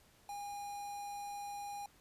square tone with notch filter, 814 Hz, G#5, 35 cents flat, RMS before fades -44 dBFS, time 0.29-1.86 s, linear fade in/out 2 ms, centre 2900 Hz, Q 1.3, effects pink hiss -66 dBFS RMS until 2 s + resampled to 32000 Hz

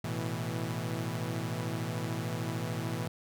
sawtooth chord, A suspended second, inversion none, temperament equal with one note detuned, 110 / 123.47 / 163.68 Hz, A2 / B2 / E3, 0 / 0 / -12 cents, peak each -33 dBFS, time 0.04-3.08 s, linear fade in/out 5 ms, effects none

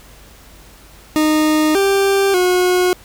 40% pulse tone with pitch steps, 308.2 / 393.4 / 362.5 Hz, D#4 / G4 / F#4, -16 / +6 / -35 cents, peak -11 dBFS, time 1.16-2.93 s, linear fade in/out 0 ms, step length 590 ms, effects added 50 Hz sine -45 dBFS peak until 3.04 s + pink hiss -44 dBFS RMS until 3.04 s

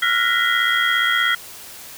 sine tone cluster, 1370 / 1447 / 1887 / 2002 / 3261 Hz, F6 / F#6 / A#6 / B6 / G#7, -34 / -39 / +21 / +23 / -32 cents, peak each -22 dBFS, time 0.02-1.35 s, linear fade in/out 5 ms, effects white hiss -38 dBFS RMS until 1.97 s

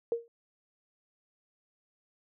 sine tone with exponential decay, 466.2 Hz, A#4, in tune, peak -23 dBFS, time 0.12-0.28 s, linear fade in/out 1 ms, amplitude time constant 34 ms, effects none

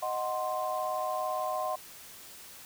sine chord, C diminished, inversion first, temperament equal, 622.3 / 740 / 1046.5 Hz, Eb5 / Gb5 / C6, 0 / 0 / 0 cents, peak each -34 dBFS, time 0.02-1.76 s, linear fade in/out 10 ms, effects white hiss -49 dBFS RMS until 2.65 s

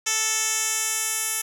10% pulse tone with band-pass filter sweep, 440 Hz, A4, in tune, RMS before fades -25 dBFS, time 0.06-1.42 s, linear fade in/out 10 ms, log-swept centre 6100 to 10000 Hz, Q 1.6, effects none

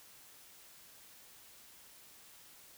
silence, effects white hiss -58 dBFS RMS until 2.77 s

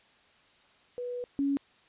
sine tone pair in turn, 490.5 / 279.3 Hz, B4 / C#4, -12 / +13 cents, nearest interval minor seventh, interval 975 cents, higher first, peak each -33 / -25 dBFS, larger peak second, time 0.98-1.24 / 1.39-1.57 s, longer first, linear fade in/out 0 ms, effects white hiss -62 dBFS RMS until 1.88 s + resampled to 8000 Hz

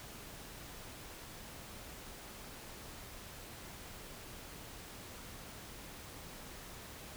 silence, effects pink hiss -50 dBFS RMS until 7.16 s

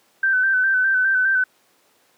sine tone with vibrato, 1538 Hz, G6, 33 cents flat, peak -15 dBFS, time 0.23-1.44 s, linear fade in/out 5 ms, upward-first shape square, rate 4.9 Hz, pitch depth 32 cents each way, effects pink hiss -59 dBFS RMS until 2.17 s + high-pass 300 Hz 12 dB/octave

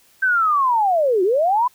sine linear two-way sweep, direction down then up, 1568 to 350 to 1025 Hz, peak -14 dBFS, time 0.22-1.68 s, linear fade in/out 10 ms, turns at 1.23 s, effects white hiss -55 dBFS RMS until 1.74 s

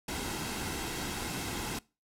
pink noise with comb filter, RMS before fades -36 dBFS, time 0.08-1.79 s, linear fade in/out 5 ms, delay 1.7 ms, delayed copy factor -0.5, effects noise-tail reverb RT60 0.3 s tail -23 dB re dry + low-pass 12000 Hz 12 dB/octave

